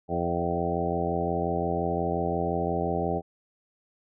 harmonic tone with a mistuned harmonic, 85.7 Hz, F2, 32 cents flat, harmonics 1 / 2 / 3 / 4 / 5 / 6 / 7 / 8 / 9, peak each -35 / -32 / -36 / -34 / -32 / -36 / -34 / -35 / -32 dBFS, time 0.08-3.22 s, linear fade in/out 50 ms, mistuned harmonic 7, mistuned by +21 cents, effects none

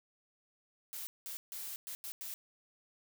blue noise bursts at uneven times, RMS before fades -43 dBFS, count 6, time 0.93-1.07 / 1.26-1.37 / 1.52-1.76 / 1.87-1.95 / 2.04-2.12 / 2.21-2.34 s, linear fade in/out 0 ms, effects none

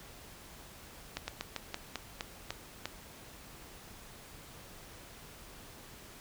slowing click train, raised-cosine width 0.2 ms, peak -18 dBFS, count 9, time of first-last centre 1.17-2.856 s, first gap 110 ms, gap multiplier 1.18, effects pink hiss -52 dBFS RMS until 6.2 s

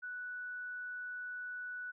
sine tone, 1480 Hz, F#6, in tune, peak -40 dBFS, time 0.02-1.92 s, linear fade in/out 20 ms, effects none

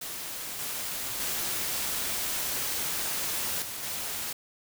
white noise with level steps, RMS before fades -37 / -34 / -31 / -37 / -34 dBFS, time 0.01-4.33 s, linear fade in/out 5 ms, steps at 0.59 / 1.2 / 3.62 / 3.83 s, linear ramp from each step 2 ms, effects none

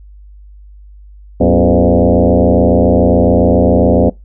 sine tone with frequency modulation, 160 Hz, D#3, 49 cents sharp, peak -6 dBFS, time 1.4-4.1 s, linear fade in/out 10 ms, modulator 87.2 Hz, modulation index 5.5, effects noise-tail reverb RT60 0.2 s tail -23 dB re dry + added 50 Hz sine -34 dBFS peak until 4.24 s

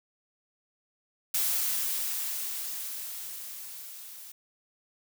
blue noise with level ramp, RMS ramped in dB -27 to -46 dBFS, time 1.34-4.32 s, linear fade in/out 5 ms, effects none

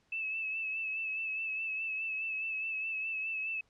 sine tone with vibrato, 2614 Hz, E7, 15 cents flat, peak -33 dBFS, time 0.12-3.61 s, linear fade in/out 5 ms, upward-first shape sine, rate 4.8 Hz, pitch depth 35 cents each way, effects pink hiss -72 dBFS RMS until 3.69 s + low-pass 6000 Hz 12 dB/octave

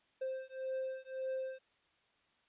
triangle beating tone pair, 523.3 / 525.1 Hz, C5 / C5, 0 / +6 cents, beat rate 1.8 Hz, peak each -39 / -39 dBFS, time 0.21-1.59 s, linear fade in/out 10 ms, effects white hiss -73 dBFS RMS until 2.48 s + resampled to 8000 Hz

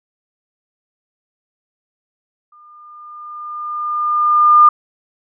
sine tone with exponential growth, 1207 Hz, D6, 47 cents sharp, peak -3 dBFS, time 2.52-4.69 s, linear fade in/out 5 ms, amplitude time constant 470 ms, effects none

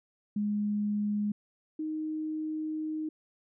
sine tone pair in turn, 207.7 / 311.2 Hz, G#3 / D#4, 0 / 0 cents, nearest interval perfect fifth, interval 700 cents, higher second, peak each -27 / -31 dBFS, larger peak first, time 0.36-1.32 / 1.79-3.09 s, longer second, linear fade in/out 5 ms, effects none

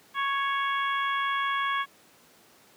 harmonic tone, 554.4 Hz, C#5, in tune, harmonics 2 / 3 / 4 / 5 / 6, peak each -27 / -31 / -35 / -42 / -37 dBFS, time 0.14-1.86 s, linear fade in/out 50 ms, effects pink hiss -57 dBFS RMS until 2.76 s + high-pass 200 Hz 12 dB/octave

